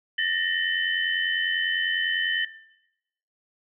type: tone cluster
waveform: sine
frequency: 1784 / 1874 / 3031 Hz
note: A6 / A#6 / F#7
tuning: +23 / +9 / +41 cents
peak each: -27 dBFS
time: 0.18-2.45 s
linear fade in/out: 5 ms
effects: noise-tail reverb RT60 0.9 s tail -19 dB re dry